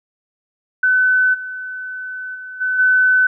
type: tone with level steps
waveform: sine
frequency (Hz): 1510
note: F#6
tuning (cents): +35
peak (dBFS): -11 / -25 / -29 / -16 / -10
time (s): 0.83-3.27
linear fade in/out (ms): 5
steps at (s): 1.33 / 2.34 / 2.6 / 2.78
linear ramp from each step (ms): 20
effects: none